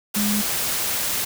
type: tone in noise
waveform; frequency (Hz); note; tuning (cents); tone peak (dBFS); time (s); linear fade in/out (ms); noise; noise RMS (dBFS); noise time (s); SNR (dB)
sine; 207.7; G#3; 0; -21; 0.16-0.42; 10; white; -24; 0.14-1.25; 0
effects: none